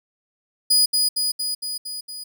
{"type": "tone with echo", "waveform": "sawtooth", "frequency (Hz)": 4950, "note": "D#8", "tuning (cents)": -10, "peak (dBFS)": -11, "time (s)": [0.7, 0.86], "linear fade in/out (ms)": 10, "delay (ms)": 230, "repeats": 6, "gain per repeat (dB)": -3, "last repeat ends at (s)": 2.24, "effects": []}